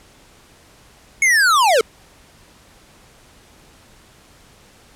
square linear sweep, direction down, 2217 to 415.3 Hz, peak -12 dBFS, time 1.22-1.81 s, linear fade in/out 2 ms, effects pink hiss -49 dBFS RMS until 4.95 s + low-pass 11000 Hz 12 dB/octave

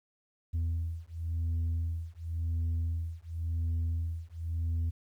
sine beating tone pair, 82.41 / 83.34 Hz, E2 / E2, 0 / +19 cents, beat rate 0.93 Hz, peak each -31 dBFS, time 0.53-4.91 s, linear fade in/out 20 ms, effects tanh soft clip ceiling -27 dBFS + 11-bit

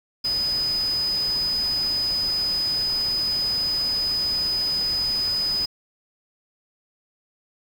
sine tone in noise, 5000 Hz, D#8, 8 cents sharp, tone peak -21 dBFS, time 0.24-5.66 s, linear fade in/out 10 ms, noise pink, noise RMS -37 dBFS, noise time 0.24-5.66 s, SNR +13 dB, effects none

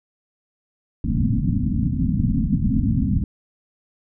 white low-pass noise, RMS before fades -20 dBFS, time 1.04-3.24 s, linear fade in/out 2 ms, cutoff 270 Hz, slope 96 dB/octave, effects none

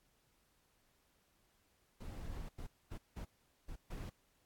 brown noise bursts at uneven times, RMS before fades -45 dBFS, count 6, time 2-2.49 / 2.58-2.67 / 2.91-2.98 / 3.16-3.25 / 3.68-3.76 / 3.9-4.1 s, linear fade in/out 10 ms, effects pink hiss -75 dBFS RMS until 4.45 s + AAC 64 kbps

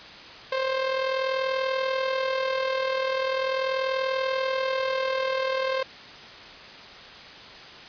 sawtooth tone with amplitude modulation, 527 Hz, C5, 12 cents sharp, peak -18 dBFS, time 0.52-5.83 s, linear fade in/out 5 ms, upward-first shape sine, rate 40.4 Hz, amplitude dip 50%, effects white hiss -43 dBFS RMS until 7.88 s + resampled to 11025 Hz

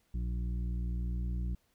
harmonic tone, 59.7 Hz, A#1, 42 cents sharp, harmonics 1 / 2 / 3 / 5 / 6, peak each -32 / -42 / -42 / -53 / -58 dBFS, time 0.14-1.55 s, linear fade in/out 5 ms, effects pink hiss -73 dBFS RMS until 1.74 s

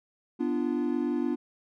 triangle chord, B diminished, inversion none, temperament equal with one note detuned, 246.9 / 293.7 / 344 Hz, B3 / D4 / F4, 0 / 0 / -26 cents, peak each -28 / -28 / -29 dBFS, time 0.39-1.36 s, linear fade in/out 20 ms, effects none

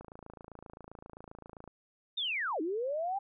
click train, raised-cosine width 1 ms, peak -33 dBFS, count 47, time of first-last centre 0.01-1.677 s, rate 27.6 Hz
sine linear two-way sweep, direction down then up, 3729 to 299 to 812 Hz, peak -31 dBFS, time 2.17-3.19 s, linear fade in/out 10 ms, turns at 2.61 s
effects none

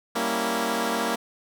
10% pulse chord, G diminished seventh, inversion none, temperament equal, 196 / 233.1 / 277.2 / 329.6 Hz, G3 / Bb3 / Db4 / Fb4, 0 / 0 / 0 / 0 cents, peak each -24 / -18 / -24 / -23 dBFS, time 0.15-1.16 s, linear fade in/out 10 ms, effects none

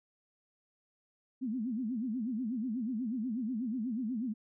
sine tone with vibrato, 235.9 Hz, A#3, 21 cents sharp, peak -32 dBFS, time 1.41-4.34 s, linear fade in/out 20 ms, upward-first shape sine, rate 8.2 Hz, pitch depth 210 cents each way, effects none

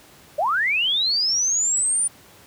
sine linear sweep, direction up, 544 to 9397 Hz, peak -18 dBFS, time 0.38-2.08 s, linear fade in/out 10 ms, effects pink hiss -49 dBFS RMS until 2.46 s + high-pass 80 Hz 12 dB/octave

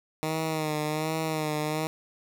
10% pulse tone with vibrato, 155.56 Hz, D#3, in tune, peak -19 dBFS, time 0.23-1.87 s, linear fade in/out 0 ms, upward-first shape sine, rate 1.3 Hz, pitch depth 47 cents each way, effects none

